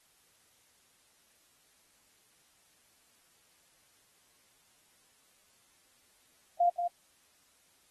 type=tone with echo; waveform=sine; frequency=698.5 Hz; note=F5; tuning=in tune; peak=-23 dBFS; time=6.6-6.7 s; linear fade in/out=10 ms; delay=180 ms; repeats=1; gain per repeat=-5 dB; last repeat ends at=6.88 s; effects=white hiss -67 dBFS RMS until 7.9 s + AAC 32 kbps